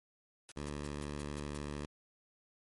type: noise bursts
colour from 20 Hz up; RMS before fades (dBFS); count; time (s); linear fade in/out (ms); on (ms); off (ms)
white; -50; 7; 0.49-1.572; 0; 26; 150
type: tone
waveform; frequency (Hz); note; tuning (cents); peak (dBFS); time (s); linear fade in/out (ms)
10% pulse; 73; D2; -10; -31; 0.56-1.86; 10
effects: MP3 48 kbps